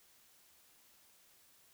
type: silence
effects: white hiss -66 dBFS RMS until 1.73 s